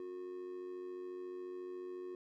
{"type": "tone with amplitude modulation", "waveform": "triangle", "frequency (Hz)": 363.1, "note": "F#4", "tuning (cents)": -33, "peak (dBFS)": -38, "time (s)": [0, 2.15], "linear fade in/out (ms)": 2, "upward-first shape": "sine", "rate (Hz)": 94.1, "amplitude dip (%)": 55, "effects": []}